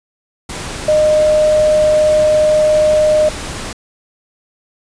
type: tone in noise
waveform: sine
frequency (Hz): 613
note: D#5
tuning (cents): -26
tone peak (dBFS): -8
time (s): 0.88-3.29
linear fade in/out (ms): 5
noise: pink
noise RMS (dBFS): -25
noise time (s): 0.49-3.73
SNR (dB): +14
effects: resampled to 22050 Hz